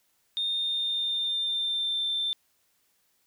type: tone with pitch glide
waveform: sine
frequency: 3649 to 3564 Hz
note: A#7 to A7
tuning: -38 to +22 cents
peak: -25 dBFS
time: 0.37-2.33 s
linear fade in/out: 0 ms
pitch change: -40 cents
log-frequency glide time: 0.5-2.05 s
effects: tanh soft clip ceiling -21 dBFS + white hiss -70 dBFS RMS until 3.26 s